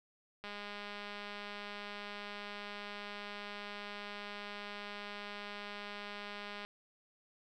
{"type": "click train", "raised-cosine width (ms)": 0.3, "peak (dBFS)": -29, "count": 1274, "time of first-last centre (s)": [0.44, 6.65], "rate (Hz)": 205, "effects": []}